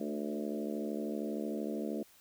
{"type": "harmonic tone with a mistuned harmonic", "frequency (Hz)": 73, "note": "D2", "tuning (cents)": -10, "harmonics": [3, 4, 5, 6, 7, 8, 9], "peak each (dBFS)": [-38, -40, -42, -44, -45, -46, -47], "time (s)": [0, 2.03], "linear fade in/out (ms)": 5, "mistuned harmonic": 4, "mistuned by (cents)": 25, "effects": ["white hiss -62 dBFS RMS until 2.2 s"]}